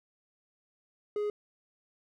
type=tone; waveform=triangle; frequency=416.6 Hz; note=G#4; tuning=5 cents sharp; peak=-27 dBFS; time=1.16-1.3 s; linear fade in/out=2 ms; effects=none